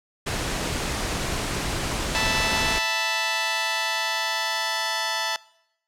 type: noise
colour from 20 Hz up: pink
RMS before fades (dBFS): -27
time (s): 0.26-2.79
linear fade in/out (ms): 10
type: chord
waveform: 10% pulse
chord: E suspended fourth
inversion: none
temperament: just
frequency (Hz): 659.3 / 879 / 988.9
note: E5 / A5 / B5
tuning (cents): 0 / -2 / +2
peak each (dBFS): -21 / -17 / -22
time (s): 2.15-5.36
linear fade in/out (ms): 0
effects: noise-tail reverb RT60 0.8 s tail -22 dB re dry + low-pass 9000 Hz 12 dB/octave